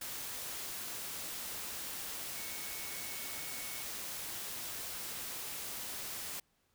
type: tone in noise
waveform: sine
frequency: 2217 Hz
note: C#7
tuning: in tune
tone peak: -51 dBFS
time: 2.35-3.83 s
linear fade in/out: 5 ms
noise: white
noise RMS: -42 dBFS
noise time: 0.01-6.4 s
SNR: -12 dB
effects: pink hiss -75 dBFS RMS until 6.74 s